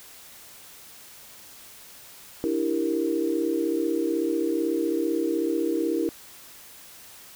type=chord; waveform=sine; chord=E half-diminished seventh; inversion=third; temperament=equal; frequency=293.7 / 329.6 / 392 / 466.2 Hz; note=D4 / E4 / G4 / Bb4; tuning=0 / 0 / 0 / 0 cents; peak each=-30 / -25 / -31 / -29 dBFS; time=2.44-6.09 s; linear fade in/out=0 ms; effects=white hiss -47 dBFS RMS until 7.35 s